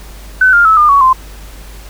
sine tone with pitch steps, 1513 / 1403.5 / 1302 / 1207.8 / 1120.5 / 1039.4 Hz, F#6 / F6 / E6 / D6 / C#6 / C6, +38 / +8 / -22 / +48 / +18 / -12 cents, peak -4 dBFS, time 0.41-1.13 s, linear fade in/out 5 ms, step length 120 ms, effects added 50 Hz sine -30 dBFS peak until 1.89 s + pink hiss -37 dBFS RMS until 1.89 s

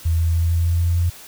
sine tone with pitch steps, 82.2 / 82.87 / 83.54 / 84.22 / 84.9 / 85.59 / 86.29 Hz, E2 / E2 / E2 / E2 / F2 / F2 / F2, -4 / +10 / +24 / +38 / -48 / -34 / -20 cents, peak -15 dBFS, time 0.05-1.1 s, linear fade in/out 10 ms, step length 150 ms, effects white hiss -41 dBFS RMS until 1.27 s

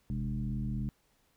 sine tone with frequency modulation, 130.81 Hz, C3, in tune, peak -31 dBFS, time 0.1-0.89 s, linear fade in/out 0 ms, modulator 76.5 Hz, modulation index 1.3, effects pink hiss -71 dBFS RMS until 1.36 s

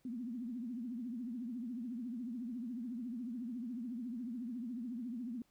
sine tone with vibrato, 240 Hz, B3, 49 cents flat, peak -39 dBFS, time 0.05-5.42 s, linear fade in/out 2 ms, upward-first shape triangle, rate 14 Hz, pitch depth 180 cents each way, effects pink hiss -75 dBFS RMS until 5.5 s

